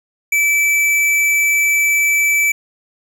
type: tone with hard clipping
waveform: sine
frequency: 2313 Hz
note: D7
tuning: 27 cents flat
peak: -13 dBFS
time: 0.32-2.52 s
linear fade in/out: 5 ms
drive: 17 dB
effects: none